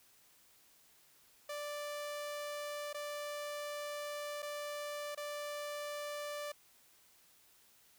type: tone with dropouts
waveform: sawtooth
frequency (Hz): 587.3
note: D5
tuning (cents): 0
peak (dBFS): -36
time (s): 1.49-6.52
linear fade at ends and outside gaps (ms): 5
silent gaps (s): 2.93-2.944 / 4.422-4.427 / 5.149-5.174
effects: white hiss -66 dBFS RMS until 7.98 s